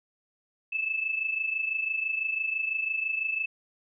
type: tone pair together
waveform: sine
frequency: 2616 / 2642 Hz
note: E7 / E7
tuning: -14 / +3 cents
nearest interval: unison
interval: 17 cents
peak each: -28 / -33 dBFS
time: 0.72-3.46 s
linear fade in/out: 10 ms
effects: none